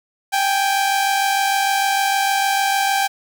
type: tone pair together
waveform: sawtooth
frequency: 784 / 830.6 Hz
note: G5 / G#5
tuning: 0 / 0 cents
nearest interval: minor second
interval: 100 cents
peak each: -13 / -20 dBFS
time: 0.32-3.08 s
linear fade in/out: 20 ms
effects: 8-bit